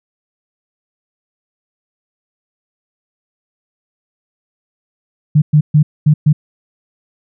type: tone bursts at uneven times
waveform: sine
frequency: 150.6 Hz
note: D3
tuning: 44 cents sharp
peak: -5 dBFS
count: 5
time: 5.35-5.42 / 5.53-5.61 / 5.74-5.83 / 6.06-6.14 / 6.26-6.33 s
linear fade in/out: 10 ms
effects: none